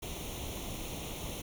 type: noise with comb filter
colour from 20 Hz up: pink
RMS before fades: -40 dBFS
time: 0.02-1.42 s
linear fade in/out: 10 ms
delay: 0.31 ms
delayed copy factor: +0.75
effects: none